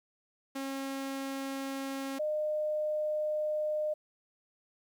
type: tone pair in turn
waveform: sawtooth / sine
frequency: 271.3 / 609 Hz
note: C#4 / D#5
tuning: -37 / -37 cents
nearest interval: octave + major second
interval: 1400 cents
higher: second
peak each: -31 / -29 dBFS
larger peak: second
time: 0.55-2.19 / 2.19-3.94 s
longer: second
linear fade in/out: 10 ms
effects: 11-bit